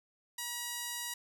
5% pulse tone pair together, 960 / 1920 Hz, B5 / B6, -49 / -49 cents, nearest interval octave, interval 1200 cents, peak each -27 / -36 dBFS, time 0.38-1.14 s, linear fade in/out 5 ms, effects none

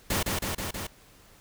pink noise with echo, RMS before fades -27 dBFS, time 0.1-0.23 s, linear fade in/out 5 ms, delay 160 ms, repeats 4, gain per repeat -2 dB, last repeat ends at 0.87 s, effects pink hiss -56 dBFS RMS until 1.4 s

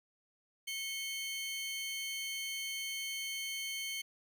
sawtooth tone pair together, 2191 / 3100 Hz, C#7 / G7, -21 / -20 cents, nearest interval tritone, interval 601 cents, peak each -37 / -37 dBFS, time 0.67-4.02 s, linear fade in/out 10 ms, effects 12-bit

